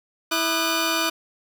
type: tone cluster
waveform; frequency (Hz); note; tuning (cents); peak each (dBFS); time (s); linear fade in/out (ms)
15% pulse; 327.1 / 1213 / 1491; E4 / D#6 / F#6; -13 / -44 / +13; -19; 0.31-1.1; 10
effects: none